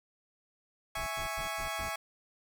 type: chord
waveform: 20% pulse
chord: C# minor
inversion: first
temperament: equal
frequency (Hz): 659.3 / 830.6 / 1108.7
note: E5 / G#5 / C#6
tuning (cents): 0 / 0 / 0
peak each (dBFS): -34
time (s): 0.95-1.96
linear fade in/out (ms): 5
type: noise bursts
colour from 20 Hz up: brown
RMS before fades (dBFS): -43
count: 5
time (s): 0.96-1.894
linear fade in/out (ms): 10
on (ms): 110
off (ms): 96
effects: none